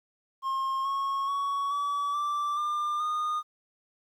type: tone with pitch steps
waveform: triangle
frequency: 1070 / 1094.4 / 1119.3 / 1144.8 / 1170.9 / 1197.6 / 1224.9 Hz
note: C6 / C#6 / C#6 / D6 / D6 / D6 / D#6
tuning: +38 / -23 / +16 / -45 / -6 / +33 / -27 cents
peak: -25 dBFS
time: 0.42-3.43 s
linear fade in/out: 50 ms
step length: 430 ms
effects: 11-bit